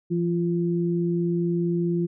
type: tone pair together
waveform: sine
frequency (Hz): 170.62 / 346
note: F3 / F4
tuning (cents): -40 / -16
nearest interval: octave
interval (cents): 1224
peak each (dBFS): -23 / -25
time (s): 0.1-2.07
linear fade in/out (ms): 20
effects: none